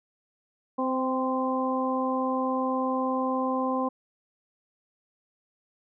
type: harmonic tone with a mistuned harmonic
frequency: 259.5 Hz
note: C4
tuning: 14 cents flat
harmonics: 1 / 2 / 3 / 4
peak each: -28 / -30 / -33 / -30 dBFS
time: 0.78-3.89 s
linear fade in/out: 10 ms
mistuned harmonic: 3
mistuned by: +18 cents
effects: none